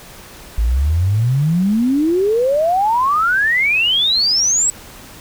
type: exponential sweep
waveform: sine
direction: up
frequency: 52.5 to 7950 Hz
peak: -12 dBFS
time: 0.58-4.7 s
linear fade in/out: 0 ms
effects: pink hiss -38 dBFS RMS until 5.2 s

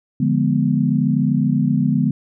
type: chord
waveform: sine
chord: D diminished seventh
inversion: none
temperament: equal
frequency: 146.83 / 174.61 / 207.7 / 246.9 Hz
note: D3 / F3 / Ab3 / Cb4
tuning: 0 / 0 / 0 / 0 cents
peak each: -19 / -22 / -20 / -19 dBFS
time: 0.2-2.11 s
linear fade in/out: 5 ms
effects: none

